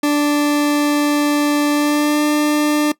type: tone with pitch glide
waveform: 40% pulse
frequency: 293.1 to 298.4 Hz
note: D4 to D4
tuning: -3 to +28 cents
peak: -12 dBFS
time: 0.03-2.92 s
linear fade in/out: 5 ms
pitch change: +31 cents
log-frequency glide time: 1.72-2.23 s
effects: noise-tail reverb RT60 0.1 s tail -19 dB re dry